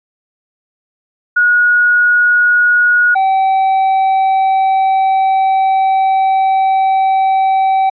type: tone pair in turn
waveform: sine / triangle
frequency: 1451 / 768.6 Hz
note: F#6 / G5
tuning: -34 / -34 cents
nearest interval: major seventh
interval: 1100 cents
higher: first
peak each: -7 dBFS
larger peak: neither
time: 1.36-3.15 / 3.15-7.9 s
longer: second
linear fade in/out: 10 ms
effects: resampled to 11025 Hz